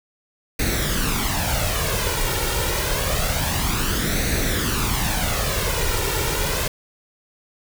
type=noise with flanger; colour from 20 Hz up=pink; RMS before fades=-22 dBFS; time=0.59-6.68 s; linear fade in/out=5 ms; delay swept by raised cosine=0.48 to 2.18 ms; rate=0.27 Hz; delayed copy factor=+0.6; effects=none